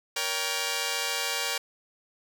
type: chord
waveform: 5% pulse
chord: G diminished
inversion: first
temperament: just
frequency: 470.4 / 564.5 / 784 Hz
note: Bb4 / Db5 / G5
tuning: +16 / +31 / 0 cents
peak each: -21 dBFS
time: 0.16-1.58 s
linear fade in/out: 5 ms
effects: none